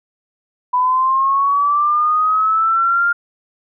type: linear sweep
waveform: sine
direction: up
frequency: 990 to 1408 Hz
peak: -12 dBFS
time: 0.73-3.13 s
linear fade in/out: 10 ms
effects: none